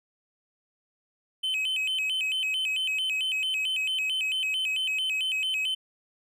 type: tone with vibrato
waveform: triangle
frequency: 2794 Hz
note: F7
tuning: in tune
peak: -24 dBFS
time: 1.43-5.75 s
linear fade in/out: 10 ms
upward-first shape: square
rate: 4.5 Hz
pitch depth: 160 cents each way
effects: none